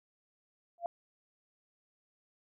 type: tone with exponential growth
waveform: sine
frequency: 687 Hz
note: F5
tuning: 29 cents flat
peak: -27 dBFS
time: 0.78-0.86 s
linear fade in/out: 1 ms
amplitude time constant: 17 ms
effects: none